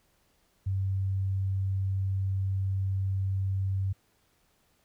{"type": "tone", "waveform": "sine", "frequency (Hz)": 96.3, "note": "G2", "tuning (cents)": -30, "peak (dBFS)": -26, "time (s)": [0.66, 3.93], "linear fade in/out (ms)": 10, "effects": ["pink hiss -69 dBFS RMS until 4.84 s"]}